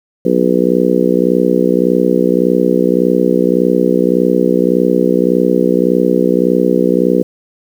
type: harmonic tone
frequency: 61.74 Hz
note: B1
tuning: in tune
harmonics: 3 / 4 / 5 / 6 / 7 / 8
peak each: -16 / -16 / -16 / -16 / -16 / -16 dBFS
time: 0.25-7.23 s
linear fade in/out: 5 ms
effects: 7-bit